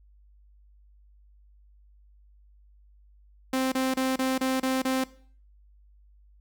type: tone bursts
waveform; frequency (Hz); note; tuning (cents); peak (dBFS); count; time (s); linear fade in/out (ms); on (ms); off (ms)
sawtooth; 261.6; C4; 0; -20; 7; 3.53-5.04; 5; 190; 30
effects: noise-tail reverb RT60 0.5 s tail -19 dB re dry + added 50 Hz sine -54 dBFS peak until 6.4 s

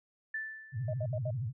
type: tone with exponential decay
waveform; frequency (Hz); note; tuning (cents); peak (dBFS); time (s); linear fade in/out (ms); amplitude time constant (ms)
sine; 1760; A6; 0; -32; 0.34-1.08; 5; 160
type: tone with vibrato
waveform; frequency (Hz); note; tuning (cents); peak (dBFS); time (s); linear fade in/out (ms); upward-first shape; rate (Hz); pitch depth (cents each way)
sine; 120; B2; -49; -32; 0.72-1.53; 50; sine; 13; 240
type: tone bursts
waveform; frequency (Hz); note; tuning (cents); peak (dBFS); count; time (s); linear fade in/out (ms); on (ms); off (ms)
sine; 622.3; D#5; 0; -35; 4; 0.88-1.307; 5; 55; 69
effects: none

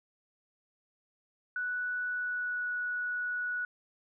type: tone with pitch glide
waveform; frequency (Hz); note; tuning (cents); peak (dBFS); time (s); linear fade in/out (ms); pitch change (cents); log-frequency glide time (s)
sine; 1479 to 1468.8; F#6 to F#6; -1 to -13; -31; 1.56-3.65; 2; -12; 2.05-2.69
effects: none

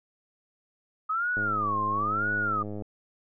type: tone with vibrato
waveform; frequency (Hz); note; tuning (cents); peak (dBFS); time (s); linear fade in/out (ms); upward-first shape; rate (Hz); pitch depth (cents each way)
sine; 1244.5; D#6; 0; -25; 1.09-2.63; 10; sine; 1; 290
type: click train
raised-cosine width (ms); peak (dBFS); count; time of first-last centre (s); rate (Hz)
2; -24; 152; 1.37-2.822; 104
effects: none

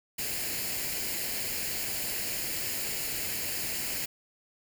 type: noise with comb filter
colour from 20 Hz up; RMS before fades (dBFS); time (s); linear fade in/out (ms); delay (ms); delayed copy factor
white; -33; 0.18-4.06; 10; 0.42; +0.6
effects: none

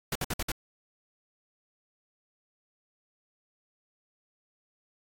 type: noise bursts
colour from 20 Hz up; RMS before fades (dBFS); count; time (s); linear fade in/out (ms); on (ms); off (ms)
pink; -31; 5; 0.12-0.518; 2; 34; 57
effects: AAC 48 kbps

